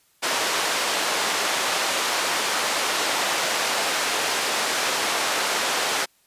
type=band-pass noise; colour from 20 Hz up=pink; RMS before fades=-24 dBFS; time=0.22-6.06 s; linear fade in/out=20 ms; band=570 to 7900 Hz; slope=12 dB/octave; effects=white hiss -62 dBFS RMS until 6.26 s + resampled to 32000 Hz